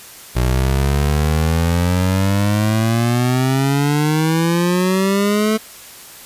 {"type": "exponential sweep", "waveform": "25% pulse", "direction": "up", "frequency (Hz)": [61, 220], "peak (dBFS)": -10, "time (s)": [0.35, 5.58], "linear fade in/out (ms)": 20, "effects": ["white hiss -38 dBFS RMS until 6.25 s", "resampled to 32000 Hz"]}